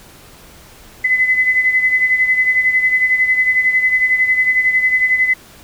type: beating tone pair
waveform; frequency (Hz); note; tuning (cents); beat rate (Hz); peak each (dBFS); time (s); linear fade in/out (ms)
sine; 2020 / 2031; B6 / B6; +39 / +48; 11; -12 / -19; 1.04-5.34; 10
effects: pink hiss -42 dBFS RMS until 5.63 s